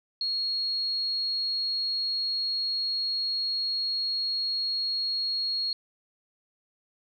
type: tone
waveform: sine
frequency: 4300 Hz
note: C8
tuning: 47 cents sharp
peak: -26 dBFS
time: 0.21-5.73 s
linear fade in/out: 2 ms
effects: none